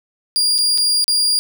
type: tone with dropouts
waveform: 35% pulse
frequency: 4813 Hz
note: D8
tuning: 42 cents sharp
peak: -12 dBFS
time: 0.36-1.39 s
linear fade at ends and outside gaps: 0 ms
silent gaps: 0.581-0.586 / 0.777-0.782 / 1.042-1.08 s
effects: none